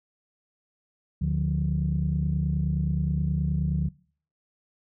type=tone cluster; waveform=sine; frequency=74.2 / 147.9 / 177.4 Hz; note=D2 / D3 / F3; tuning=+18 / +13 / +27 cents; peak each=-27 / -26 / -27 dBFS; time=1.21-3.89 s; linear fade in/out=10 ms; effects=noise-tail reverb RT60 0.5 s tail -24 dB re dry + tanh soft clip ceiling -15 dBFS